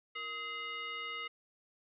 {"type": "tone with frequency modulation", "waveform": "sine", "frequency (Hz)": 2072, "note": "C7", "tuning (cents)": -17, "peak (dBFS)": -38, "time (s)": [0.15, 1.28], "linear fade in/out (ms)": 10, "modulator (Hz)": 802, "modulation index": 1.3, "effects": []}